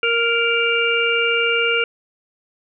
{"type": "harmonic tone", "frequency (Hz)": 466.2, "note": "A#4", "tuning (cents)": 0, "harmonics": [1, 3, 5, 6], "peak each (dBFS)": [-21, -21, -21, -21], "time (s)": [0.03, 1.84], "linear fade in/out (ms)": 2, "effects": []}